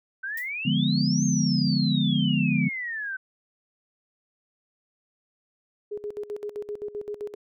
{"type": "exponential two-way sweep", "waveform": "sine", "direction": "up then down", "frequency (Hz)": [1513, 6470, 1513], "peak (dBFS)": -29, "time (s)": [0.23, 3.17], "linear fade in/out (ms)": 10, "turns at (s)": 1.25}
{"type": "noise with exponential decay", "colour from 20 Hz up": "violet", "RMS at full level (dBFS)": -36, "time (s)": [0.37, 0.53], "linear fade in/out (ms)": 5, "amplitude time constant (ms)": 33}
{"type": "chord", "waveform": "sine", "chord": "D diminished seventh", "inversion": "none", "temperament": "equal", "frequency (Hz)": [146.83, 174.61, 207.7, 246.9], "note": ["D3", "F3", "Ab3", "Cb4"], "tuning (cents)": [0, 0, 0, 0], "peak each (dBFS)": -26, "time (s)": [0.65, 2.69], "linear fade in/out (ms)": 10}
{"type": "tone with tremolo", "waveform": "sine", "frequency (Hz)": 415.3, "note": "G#4", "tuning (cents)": 0, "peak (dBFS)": -29, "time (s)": [5.91, 7.35], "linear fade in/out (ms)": 10, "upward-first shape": "square", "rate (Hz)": 7.7, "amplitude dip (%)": 80}
{"effects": []}